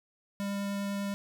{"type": "tone with vibrato", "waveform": "square", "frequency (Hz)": 200, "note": "G3", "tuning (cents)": 35, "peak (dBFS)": -32, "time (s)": [0.4, 1.14], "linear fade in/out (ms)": 0, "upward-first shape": "triangle", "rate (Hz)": 10, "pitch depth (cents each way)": 8, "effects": []}